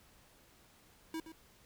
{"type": "tone with echo", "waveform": "square", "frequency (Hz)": 322.4, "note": "E4", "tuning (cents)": -38, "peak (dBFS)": -38, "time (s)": [1.14, 1.2], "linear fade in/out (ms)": 2, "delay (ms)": 120, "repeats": 1, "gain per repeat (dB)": -11, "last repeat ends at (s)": 1.32, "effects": ["pink hiss -64 dBFS RMS until 1.65 s"]}